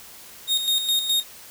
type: tone with tremolo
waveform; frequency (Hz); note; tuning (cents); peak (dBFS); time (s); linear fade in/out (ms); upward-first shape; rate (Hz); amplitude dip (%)
40% pulse; 3713; A#7; -8; -17; 0.47-1.24; 50; square; 4.8; 55
effects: white hiss -44 dBFS RMS until 1.5 s